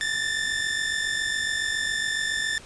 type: tone pair together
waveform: sawtooth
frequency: 1752.8 / 1800 Hz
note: A6 / A6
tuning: -7 / +39 cents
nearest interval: unison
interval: 46 cents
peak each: -24 dBFS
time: 0.01-2.58 s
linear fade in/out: 0 ms
effects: pink hiss -46 dBFS RMS until 2.65 s + resampled to 22050 Hz